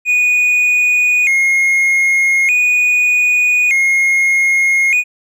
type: tone with vibrato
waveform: triangle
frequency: 2303 Hz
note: D7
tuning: 34 cents flat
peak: -8 dBFS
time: 0.05-5.04 s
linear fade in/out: 50 ms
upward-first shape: square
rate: 0.41 Hz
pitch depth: 120 cents each way
effects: none